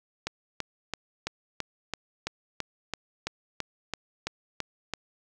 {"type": "click train", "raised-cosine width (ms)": 0.2, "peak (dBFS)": -13, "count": 15, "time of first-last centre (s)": [0.27, 4.937], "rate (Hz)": 3, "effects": []}